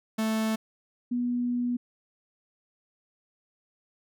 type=tone pair in turn; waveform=45% pulse / sine; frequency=220 / 243.8 Hz; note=A3 / B3; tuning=0 / -22 cents; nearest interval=major second; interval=178 cents; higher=second; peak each=-25 dBFS; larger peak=neither; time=0.18-0.56 / 1.11-1.77 s; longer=second; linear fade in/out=10 ms; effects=none